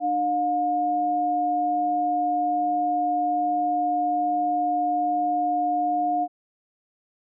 sine tone pair together, 300.2 / 714.7 Hz, D4 / F5, +38 / +40 cents, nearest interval octave + minor third, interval 1502 cents, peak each -29 / -21 dBFS, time 0-6.28 s, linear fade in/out 50 ms, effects none

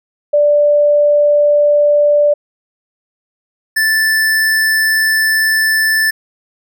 sine / square tone pair in turn, 587 / 1759 Hz, D5 / A6, -1 / -1 cents, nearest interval octave + perfect fifth, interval 1900 cents, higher second, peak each -7 / -11 dBFS, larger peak first, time 0.33-2.34 / 3.76-6.11 s, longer second, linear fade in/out 10 ms, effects none

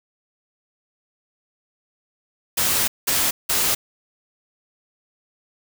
white noise bursts at uneven times, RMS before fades -20 dBFS, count 3, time 2.57-2.88 / 3.07-3.31 / 3.49-3.75 s, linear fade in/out 10 ms, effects none

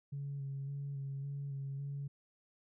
sine tone with vibrato, 139.2 Hz, C#3, 8 cents sharp, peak -37 dBFS, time 0.12-2.08 s, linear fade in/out 10 ms, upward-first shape square, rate 1.8 Hz, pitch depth 20 cents each way, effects tanh soft clip ceiling -34 dBFS

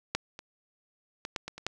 clicks, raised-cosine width 0.2 ms, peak -10 / -25 / -18 / -14 / -20 / -26 / -13 dBFS, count 7, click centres 0.15 / 0.391 / 1.251 / 1.362 / 1.48 / 1.58 / 1.666 s, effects none

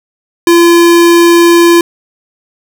square tone, 341.5 Hz, F4, 39 cents flat, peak -3 dBFS, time 0.47-1.81 s, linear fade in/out 2 ms, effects none

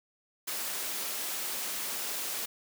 white high-pass noise, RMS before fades -35 dBFS, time 0.47-2.46 s, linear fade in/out 10 ms, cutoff 220 Hz, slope 12 dB/octave, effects none

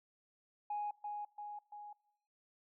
sine tone with echo, 830.6 Hz, G#5, in tune, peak -35 dBFS, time 0.7-0.91 s, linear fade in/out 5 ms, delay 340 ms, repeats 3, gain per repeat -4 dB, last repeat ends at 1.93 s, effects noise-tail reverb RT60 1.0 s tail -24 dB re dry + tanh soft clip ceiling -32 dBFS

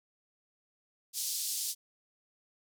pink band-pass noise, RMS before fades -35 dBFS, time 1.13-1.75 s, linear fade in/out 50 ms, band 4400 to 15000 Hz, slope 24 dB/octave, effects none

